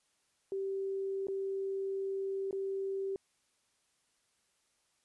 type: tone with dropouts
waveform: sine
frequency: 388.7 Hz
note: G4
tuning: 15 cents flat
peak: -33 dBFS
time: 0.52-3.16 s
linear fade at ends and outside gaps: 1 ms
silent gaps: 1.27-1.284 / 2.51-2.528 s
effects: white hiss -75 dBFS RMS until 5.04 s + resampled to 24000 Hz